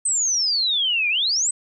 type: exponential two-way sweep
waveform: sine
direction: down then up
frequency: 8372 to 2349 to 8372 Hz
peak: -18 dBFS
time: 0.05-1.51 s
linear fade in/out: 5 ms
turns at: 1.09 s
effects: none